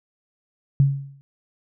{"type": "tone with exponential decay", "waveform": "sine", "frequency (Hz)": 138.59, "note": "C#3", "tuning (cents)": 0, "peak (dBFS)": -10, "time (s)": [0.8, 1.21], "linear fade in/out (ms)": 0, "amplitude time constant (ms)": 89, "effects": []}